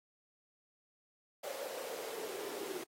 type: noise with high-pass filter sweep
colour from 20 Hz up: pink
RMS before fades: -43 dBFS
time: 1.43-2.84 s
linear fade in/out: 10 ms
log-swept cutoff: 560 to 360 Hz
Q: 7.4
effects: AAC 48 kbps